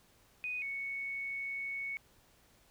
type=tone pair in turn; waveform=sine; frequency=2489 / 2217 Hz; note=D#7 / C#7; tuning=0 / 0 cents; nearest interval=major second; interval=200 cents; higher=first; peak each=-35 / -36 dBFS; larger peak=first; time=0.44-0.62 / 0.62-1.97 s; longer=second; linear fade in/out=0 ms; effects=pink hiss -66 dBFS RMS until 2.7 s